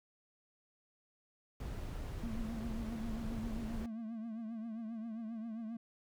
brown noise, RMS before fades -42 dBFS, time 1.6-3.86 s, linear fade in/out 2 ms
triangle tone with vibrato, 224.8 Hz, A3, 37 cents sharp, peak -38 dBFS, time 2.23-5.77 s, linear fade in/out 5 ms, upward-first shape triangle, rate 7.5 Hz, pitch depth 89 cents each way
effects none

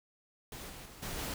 pink noise with level steps, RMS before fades -45 / -48 / -52 / -40 / -38 dBFS, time 0.52-1.34 s, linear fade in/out 2 ms, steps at 0.69 / 0.85 / 1.02 / 1.18 s, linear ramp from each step 10 ms, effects none

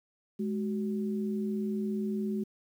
sine tone pair together, 209.9 / 375.6 Hz, G#3 / F#4, +19 / +26 cents, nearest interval minor seventh, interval 1007 cents, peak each -30 / -36 dBFS, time 0.39-2.44 s, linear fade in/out 10 ms, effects 10-bit

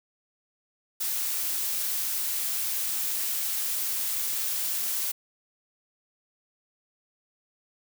blue noise, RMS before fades -29 dBFS, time 1-5.12 s, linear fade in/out 10 ms, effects none

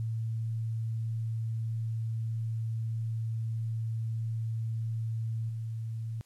sine tone with level steps, 112.7 Hz, A2, 42 cents sharp, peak -30 / -33 dBFS, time 0-6.21 s, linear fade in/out 0 ms, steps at 5.49 s, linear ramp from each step 5 ms, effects white hiss -67 dBFS RMS until 6.25 s + low-pass 11000 Hz 12 dB/octave

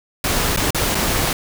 pink noise with dropouts, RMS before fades -19 dBFS, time 0.24-1.33 s, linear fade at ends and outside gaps 2 ms, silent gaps 0.563-0.572 / 0.706-0.746 / 0.947-0.952 s, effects none

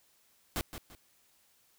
pink noise with echo, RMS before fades -33 dBFS, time 0.56-0.61 s, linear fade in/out 0 ms, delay 170 ms, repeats 2, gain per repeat -10 dB, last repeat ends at 0.95 s, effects white hiss -68 dBFS RMS until 1.78 s

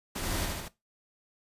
pink noise with echo, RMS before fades -35 dBFS, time 0.15-0.46 s, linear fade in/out 10 ms, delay 75 ms, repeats 3, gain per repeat -2 dB, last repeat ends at 0.685 s, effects noise-tail reverb RT60 0.2 s tail -18 dB re dry + resampled to 32000 Hz

